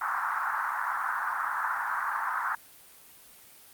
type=band-pass noise; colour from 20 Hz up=white; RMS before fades=-30 dBFS; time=0.01-2.55 s; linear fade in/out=2 ms; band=870 to 1600 Hz; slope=48 dB/octave; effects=white hiss -53 dBFS RMS until 3.73 s + Opus 32 kbps